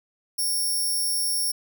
5% pulse tone, 5490 Hz, F8, 31 cents flat, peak -17 dBFS, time 0.38-1.52 s, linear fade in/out 10 ms, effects none

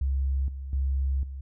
sine tone with level steps, 67.5 Hz, C#2, 45 cents flat, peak -23 / -33 / -23 / -34 dBFS, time 0.01-1.41 s, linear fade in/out 5 ms, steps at 0.48 / 0.73 / 1.23 s, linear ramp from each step 2 ms, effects none

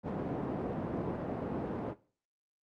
pink band-pass noise, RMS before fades -36 dBFS, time 0.03-1.95 s, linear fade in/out 50 ms, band 150 to 640 Hz, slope 12 dB/octave, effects noise-tail reverb RT60 0.4 s tail -18 dB re dry + Opus 48 kbps

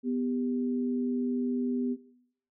sine tone pair together, 247.9 / 397.6 Hz, B3 / G4, +7 / +25 cents, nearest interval minor sixth, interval 818 cents, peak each -27 / -36 dBFS, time 0.03-1.97 s, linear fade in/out 50 ms, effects noise-tail reverb RT60 0.7 s tail -17 dB re dry

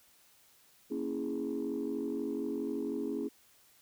sine chord, A# half-diminished seventh, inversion none, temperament equal, 233.1 / 277.2 / 329.6 / 415.3 Hz, A#3 / C#4 / E4 / G#4, 0 / 0 / 0 / 0 cents, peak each -39 / -36 / -38 / -37 dBFS, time 0.9-3.29 s, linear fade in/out 20 ms, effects tanh soft clip ceiling -26 dBFS + white hiss -64 dBFS RMS until 3.81 s

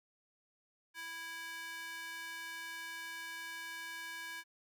square tone with high-pass filter, 329.6 Hz, E4, in tune, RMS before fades -45 dBFS, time 0.94-4.44 s, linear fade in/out 50 ms, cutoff 1600 Hz, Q 2, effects none

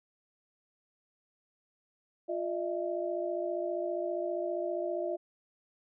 sine tone cluster, 351.4 / 608 / 663 Hz, F4 / D#5 / E5, +11 / -40 / +10 cents, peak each -35 / -35 / -36 dBFS, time 2.28-5.17 s, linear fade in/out 20 ms, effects none

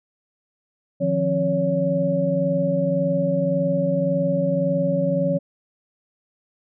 sine tone cluster, 153.4 / 175.2 / 269.9 / 564 Hz, D#3 / F3 / C#4 / C#5, -24 / +6 / -46 / +30 cents, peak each -27 / -23 / -27 / -21 dBFS, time 1-5.39 s, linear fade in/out 20 ms, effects none

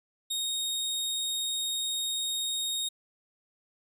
sawtooth tone, 3729 Hz, A#7, in tune, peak -26 dBFS, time 0.3-2.89 s, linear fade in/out 10 ms, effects resampled to 32000 Hz

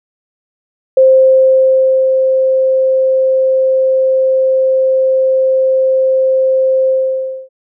sine tone with ADSR envelope, 525 Hz, C5, 6 cents sharp, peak -3 dBFS, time 0.97-7.49 s, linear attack 4 ms, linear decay 1100 ms, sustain -5 dB, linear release 600 ms, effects none

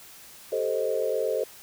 sine chord, A half-diminished seventh, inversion third, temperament equal, 392 / 440 / 523.3 / 622.3 Hz, G4 / A4 / C5 / Eb5, 0 / 0 / 0 / 0 cents, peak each -33 / -28 / -28 / -31 dBFS, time 0.52-1.44 s, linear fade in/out 5 ms, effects white hiss -48 dBFS RMS until 1.62 s

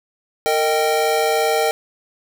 square chord, Eb major, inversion second, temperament equal with one note detuned, 457.9 / 622.3 / 784 Hz, Bb4 / Eb5 / G5, -31 / 0 / 0 cents, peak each -20 / -22 / -21 dBFS, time 0.46-1.71 s, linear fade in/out 0 ms, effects none

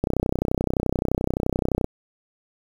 click train, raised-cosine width 2 ms, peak -8 dBFS, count 58, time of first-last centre 0.04-1.844 s, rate 31.6 Hz, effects 7-bit

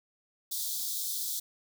white high-pass noise, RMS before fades -34 dBFS, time 0.51-1.4 s, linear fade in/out 10 ms, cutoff 3400 Hz, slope 96 dB/octave, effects none

